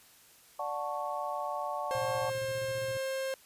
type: chord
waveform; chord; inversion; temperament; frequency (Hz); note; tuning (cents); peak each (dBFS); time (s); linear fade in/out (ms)
sine; D major seventh; none; equal with one note detuned; 587.3 / 733.6 / 880 / 1108.7; D5 / F#5 / A5 / C#6; 0 / -15 / 0 / 0; -38; 0.59-2.3; 5
type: tone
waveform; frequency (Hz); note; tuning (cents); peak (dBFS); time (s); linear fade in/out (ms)
45% pulse; 532; C5; +29; -32; 1.91-3.34; 0
type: tone with tremolo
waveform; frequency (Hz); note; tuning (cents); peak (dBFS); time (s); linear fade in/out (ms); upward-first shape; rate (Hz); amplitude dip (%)
triangle; 118; A#2; +22; -38; 1.95-2.97; 0; square; 15; 65
effects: white hiss -59 dBFS RMS until 3.45 s + resampled to 32000 Hz